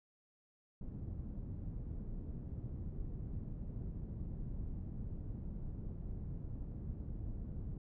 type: low-pass noise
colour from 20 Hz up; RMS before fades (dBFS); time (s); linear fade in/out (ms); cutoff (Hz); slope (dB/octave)
pink; -43; 0.81-7.78; 5; 190; 12
effects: none